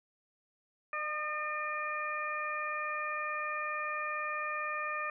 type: harmonic tone with a mistuned harmonic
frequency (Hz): 603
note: D5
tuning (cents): +46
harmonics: 1 / 2 / 3 / 4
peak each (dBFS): -43 / -36 / -39 / -40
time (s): 0.93-5.1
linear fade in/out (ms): 2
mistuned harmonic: 2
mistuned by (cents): +19
effects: none